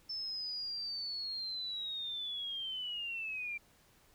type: linear sweep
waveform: sine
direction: down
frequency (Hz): 5300 to 2349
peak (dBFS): -37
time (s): 0.09-3.58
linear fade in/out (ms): 10
effects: pink hiss -66 dBFS RMS until 4.14 s